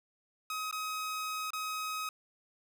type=tone with dropouts; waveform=sawtooth; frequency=1266 Hz; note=D#6; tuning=30 cents sharp; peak=-31 dBFS; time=0.5-2.09 s; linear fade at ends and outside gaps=2 ms; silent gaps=0.712-0.726 / 1.505-1.533 s; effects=none

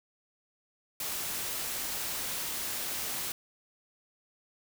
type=noise; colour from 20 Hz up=white; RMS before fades=-35 dBFS; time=1-3.32 s; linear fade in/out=2 ms; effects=none

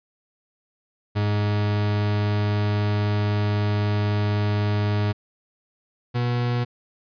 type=tone pair in turn; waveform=40% pulse; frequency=103.83 / 121.33 Hz; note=G#2 / B2; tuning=0 / -30 cents; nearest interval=minor third; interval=270 cents; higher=second; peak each=-19 / -20 dBFS; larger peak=first; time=1.15-5.13 / 6.14-6.65 s; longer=first; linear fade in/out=20 ms; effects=resampled to 11025 Hz

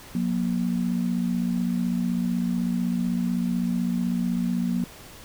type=tone pair together; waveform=sine; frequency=181.2 / 237.1 Hz; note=F#3 / A#3; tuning=-36 / +30 cents; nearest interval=perfect fourth; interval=466 cents; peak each=-25 / -25 dBFS; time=0.15-4.84 s; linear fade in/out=2 ms; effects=pink hiss -45 dBFS RMS until 5.24 s

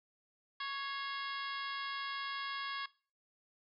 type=harmonic tone with a mistuned harmonic; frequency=554.4 Hz; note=C#5; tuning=in tune; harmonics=2 / 3 / 4 / 5 / 6 / 7 / 8 / 9; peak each=-41 / -43 / -48 / -50 / -46 / -52 / -50 / -53 dBFS; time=0.6-2.86 s; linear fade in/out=5 ms; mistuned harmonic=4; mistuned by=-54 cents; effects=noise-tail reverb RT60 0.4 s tail -21 dB re dry

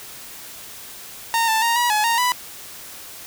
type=tone with pitch steps; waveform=sawtooth; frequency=919 / 886 / 930 / 965 / 848 / 927 / 990 Hz; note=A#5 / A5 / A#5 / B5 / G#5 / A#5 / B5; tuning=-25 / +12 / -4 / -40 / +36 / -10 / +4 cents; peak=-13 dBFS; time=1.34-2.32 s; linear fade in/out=0 ms; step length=140 ms; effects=white hiss -38 dBFS RMS until 3.26 s

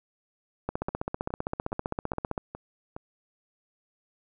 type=two click trains; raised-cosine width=1 ms; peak=-15 / -23 dBFS; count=27 / 6; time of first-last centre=0.69-2.378 / 0.89-2.965 s; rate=15.4 / 2.41 Hz; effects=none

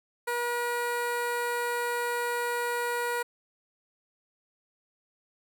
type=tone with notch filter; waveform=15% pulse; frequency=480 Hz; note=B4; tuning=49 cents flat; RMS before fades=-30 dBFS; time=0.27-3.23 s; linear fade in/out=10 ms; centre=5200 Hz; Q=2; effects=none

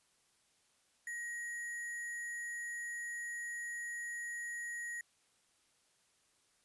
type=tone with sample-and-hold; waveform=sine; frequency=1890 Hz; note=A#6; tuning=23 cents sharp; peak=-39 dBFS; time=1.07-5.01 s; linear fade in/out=2 ms; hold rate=8820 Hz; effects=white hiss -73 dBFS RMS until 6.64 s + resampled to 24000 Hz

